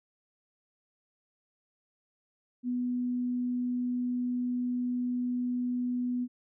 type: tone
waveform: sine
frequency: 246.9 Hz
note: B3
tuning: in tune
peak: -28 dBFS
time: 2.63-6.28 s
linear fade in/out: 50 ms
effects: none